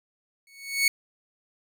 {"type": "tone with exponential growth", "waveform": "sawtooth", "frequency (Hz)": 2217, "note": "C#7", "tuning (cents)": 0, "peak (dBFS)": -13, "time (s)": [0.47, 0.88], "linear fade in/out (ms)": 2, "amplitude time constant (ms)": 89, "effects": []}